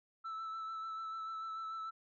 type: tone with vibrato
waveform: sine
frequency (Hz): 1318.5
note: E6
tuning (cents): 0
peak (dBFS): -37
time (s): 0.24-1.91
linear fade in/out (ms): 20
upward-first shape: sine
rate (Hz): 6.8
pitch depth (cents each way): 19
effects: tanh soft clip ceiling -39 dBFS